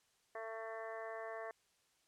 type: harmonic tone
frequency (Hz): 223.6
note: A3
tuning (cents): +28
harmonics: 2 / 3 / 4 / 5 / 6 / 7 / 8 / 9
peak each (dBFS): -49 / -46 / -56 / -51 / -60 / -59 / -52 / -59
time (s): 0.35-1.51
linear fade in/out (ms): 2
effects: white hiss -75 dBFS RMS until 2.07 s + low-pass 9000 Hz 12 dB/octave